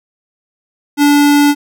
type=tone; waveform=square; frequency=289.5 Hz; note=D4; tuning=25 cents flat; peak=-7 dBFS; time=0.97-1.55 s; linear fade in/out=50 ms; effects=none